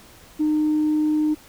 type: tone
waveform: sine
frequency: 305.5 Hz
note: D#4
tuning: 32 cents flat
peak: -16 dBFS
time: 0.39-1.35 s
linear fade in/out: 20 ms
effects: tanh soft clip ceiling -14 dBFS + pink hiss -48 dBFS RMS until 1.48 s